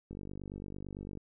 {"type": "click train", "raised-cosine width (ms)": 3, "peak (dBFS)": -30, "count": 53, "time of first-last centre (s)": [0.11, 1.173], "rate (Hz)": 48.9, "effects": []}